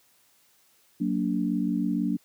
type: chord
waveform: sine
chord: Gb augmented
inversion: none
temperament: just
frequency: 185 / 231.2 / 289.1 Hz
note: Gb3 / Bb3 / D4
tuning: 0 / -14 / -27 cents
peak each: -28 dBFS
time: 1-2.17 s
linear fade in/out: 10 ms
effects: white hiss -63 dBFS RMS until 2.24 s + high-pass 80 Hz 12 dB/octave